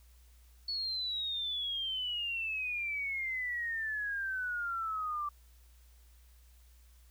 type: exponential sweep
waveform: sine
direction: down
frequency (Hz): 4430 to 1166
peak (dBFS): -33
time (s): 0.68-5.29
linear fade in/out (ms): 5
effects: added 60 Hz sine -57 dBFS peak until 7.1 s + white hiss -68 dBFS RMS until 7.1 s